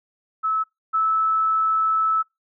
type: tone pair in turn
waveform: sine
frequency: 1300 / 1307 Hz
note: E6 / E6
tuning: -24 / -15 cents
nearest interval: unison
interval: 9 cents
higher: second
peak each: -19 / -17 dBFS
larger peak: second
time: 0.43-0.64 / 0.93-2.23 s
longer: second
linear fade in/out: 20 ms
effects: noise-tail reverb RT60 0.2 s tail -26 dB re dry